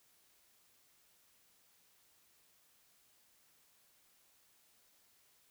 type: silence
effects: white hiss -70 dBFS RMS until 5.5 s